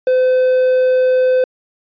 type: tone with quantisation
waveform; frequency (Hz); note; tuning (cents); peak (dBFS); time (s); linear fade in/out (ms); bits
triangle; 511; C5; -41; -8; 0.07-1.44; 2; 6
effects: resampled to 11025 Hz